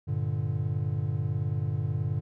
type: chord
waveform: triangle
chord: G minor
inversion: none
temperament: equal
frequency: 98 / 116.54 / 146.83 Hz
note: G2 / Bb2 / D3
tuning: 0 / 0 / 0 cents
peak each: -29 dBFS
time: 0.07-2.21 s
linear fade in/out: 20 ms
effects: none